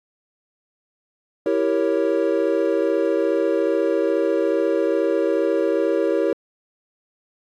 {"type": "chord", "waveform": "triangle", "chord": "E diminished seventh", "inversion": "none", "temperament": "equal", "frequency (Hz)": [329.6, 392, 466.2, 554.4], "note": ["E4", "G4", "Bb4", "Db5"], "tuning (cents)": [0, 0, 0, 0], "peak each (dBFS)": -21, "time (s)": [1.46, 6.33], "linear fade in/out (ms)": 2, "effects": ["AAC 64 kbps"]}